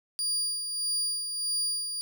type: tone with tremolo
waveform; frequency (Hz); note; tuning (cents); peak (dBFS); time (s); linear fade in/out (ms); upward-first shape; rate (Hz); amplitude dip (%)
30% pulse; 4800; D8; +37; -23; 0.19-2.01; 0; sine; 1.6; 50
effects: none